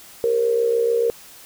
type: tone with amplitude modulation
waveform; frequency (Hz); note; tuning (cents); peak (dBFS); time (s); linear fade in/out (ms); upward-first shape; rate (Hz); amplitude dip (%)
sine; 466.2; A#4; 0; -13; 0.24-1.1; 0; sine; 66.8; 65
effects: white hiss -44 dBFS RMS until 1.45 s